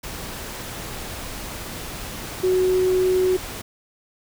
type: tone in noise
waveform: sine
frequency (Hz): 370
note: F#4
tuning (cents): 0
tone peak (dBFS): -16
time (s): 2.43-3.37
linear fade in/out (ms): 10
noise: pink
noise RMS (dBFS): -33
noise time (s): 0.03-3.62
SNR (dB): +14
effects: none